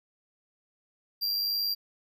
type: tone with amplitude modulation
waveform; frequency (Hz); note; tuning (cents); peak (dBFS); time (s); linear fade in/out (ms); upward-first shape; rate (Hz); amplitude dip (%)
square; 4744; D8; +17; -25; 1.21-1.75; 20; sine; 101; 50
effects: none